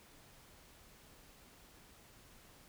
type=silence; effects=pink hiss -61 dBFS RMS until 2.68 s